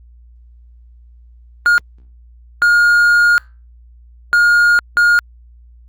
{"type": "tone bursts at uneven times", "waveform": "triangle", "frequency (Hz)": 1424, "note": "F6", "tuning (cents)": 33, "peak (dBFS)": -6, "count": 4, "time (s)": [[1.66, 1.78], [2.62, 3.38], [4.33, 4.79], [4.97, 5.19]], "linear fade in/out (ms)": 0, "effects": ["added 59 Hz sine -40 dBFS peak until 5.88 s", "Opus 48 kbps"]}